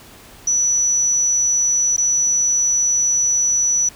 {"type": "tone with dropouts", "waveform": "sine", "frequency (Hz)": 5920, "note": "F#8", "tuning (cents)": 0, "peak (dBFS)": -14, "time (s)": [0.47, 3.89], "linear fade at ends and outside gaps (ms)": 5, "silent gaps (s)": [1.965, 1.979], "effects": ["pink hiss -43 dBFS RMS until 3.95 s"]}